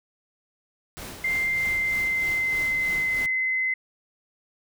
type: noise with tremolo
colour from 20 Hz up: pink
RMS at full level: -37 dBFS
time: 0.97-3.26 s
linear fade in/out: 0 ms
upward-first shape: sine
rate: 3.2 Hz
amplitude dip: 45%
type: tone with pitch glide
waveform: sine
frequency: 2093 to 2049 Hz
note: C7 to C7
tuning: 0 to -37 cents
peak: -22 dBFS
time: 1.24-3.74 s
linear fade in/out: 5 ms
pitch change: -37 cents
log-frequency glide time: 1.48-3.2 s
effects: none